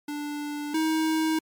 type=tone pair in turn; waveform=square; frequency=293.7 / 317 Hz; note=D4 / D#4; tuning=0 / +32 cents; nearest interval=minor second; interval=132 cents; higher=second; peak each=-31 / -23 dBFS; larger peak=second; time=0.08-0.74 / 0.74-1.39 s; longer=first; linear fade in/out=5 ms; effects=MP3 96 kbps